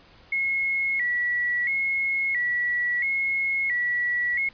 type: tone with vibrato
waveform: sine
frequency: 2052 Hz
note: C7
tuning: 34 cents flat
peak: -22 dBFS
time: 0.32-4.49 s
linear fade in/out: 5 ms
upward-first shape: square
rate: 0.74 Hz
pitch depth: 96 cents each way
effects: pink hiss -53 dBFS RMS until 4.53 s + resampled to 11025 Hz